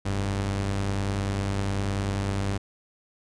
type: tone pair together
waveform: sawtooth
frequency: 44.38 / 98.8 Hz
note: F1 / G2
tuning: +29 / +14 cents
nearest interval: octave + major second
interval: 1385 cents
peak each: -29 / -22 dBFS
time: 0.05-2.58 s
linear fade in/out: 10 ms
effects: resampled to 22050 Hz